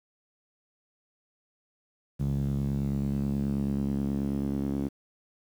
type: tone with band-pass filter sweep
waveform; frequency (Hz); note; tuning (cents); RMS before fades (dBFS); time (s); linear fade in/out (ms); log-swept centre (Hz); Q
sawtooth; 69.3; C#2; 0; -29; 2.19-4.89; 20; 160 to 260; 2.9
effects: 9-bit